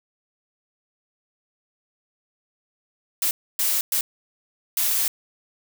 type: noise bursts at uneven times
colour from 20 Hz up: blue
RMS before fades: -22 dBFS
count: 4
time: 3.22-3.31 / 3.59-3.81 / 3.92-4.01 / 4.77-5.08 s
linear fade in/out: 2 ms
effects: none